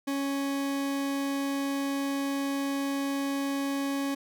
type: tone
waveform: 40% pulse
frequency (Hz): 277.2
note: C#4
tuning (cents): 0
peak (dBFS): -27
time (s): 0.07-4.15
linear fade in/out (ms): 10
effects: none